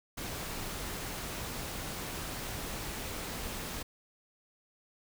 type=noise; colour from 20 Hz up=pink; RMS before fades=-39 dBFS; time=0.17-3.83 s; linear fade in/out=10 ms; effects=none